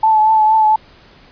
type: tone with vibrato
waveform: sine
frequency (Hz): 870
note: A5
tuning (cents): -20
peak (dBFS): -8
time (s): 0.03-0.76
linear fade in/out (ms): 5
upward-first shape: triangle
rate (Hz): 4.3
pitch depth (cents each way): 32
effects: pink hiss -45 dBFS RMS until 1.31 s + resampled to 11025 Hz